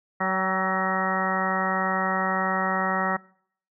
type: harmonic tone with a mistuned harmonic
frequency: 188.4 Hz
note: F#3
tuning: 32 cents sharp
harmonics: 1 / 2 / 3 / 4 / 5 / 6 / 7 / 8 / 9 / 10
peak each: -30 / -36 / -32 / -30 / -32 / -32 / -29 / -40 / -40 / -29 dBFS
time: 0.2-3.17 s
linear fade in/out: 10 ms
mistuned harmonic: 4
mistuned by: +21 cents
effects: noise-tail reverb RT60 0.6 s tail -23 dB re dry